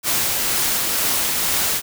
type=noise with tremolo; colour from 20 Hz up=white; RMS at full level=-19 dBFS; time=0.03-1.82 s; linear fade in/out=50 ms; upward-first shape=triangle; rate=2.1 Hz; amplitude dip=25%; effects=none